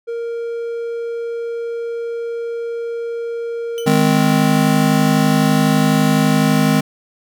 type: tone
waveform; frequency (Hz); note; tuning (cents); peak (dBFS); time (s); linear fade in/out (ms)
triangle; 466.2; A#4; 0; -19; 0.07-4.33; 20
type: tone with exponential decay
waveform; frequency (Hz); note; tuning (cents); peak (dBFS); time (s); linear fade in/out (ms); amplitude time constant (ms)
sawtooth; 3023; F#7; +36; -23; 3.78-3.98; 0; 43
type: chord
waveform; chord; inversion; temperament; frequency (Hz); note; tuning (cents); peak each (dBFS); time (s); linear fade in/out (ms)
square; Ab major; second; just; 155.74 / 207.7 / 259.6; Eb3 / Ab3 / C4; +2 / 0 / -13; -17; 3.86-6.81; 10
effects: none